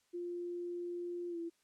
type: tone with pitch glide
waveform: sine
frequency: 349.8 to 336.3 Hz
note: F4 to E4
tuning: +3 to +35 cents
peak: -38 dBFS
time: 0.13-1.5 s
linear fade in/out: 20 ms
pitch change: -68 cents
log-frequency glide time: 1.29-1.38 s
effects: white hiss -75 dBFS RMS until 1.63 s + low-pass 9000 Hz 12 dB/octave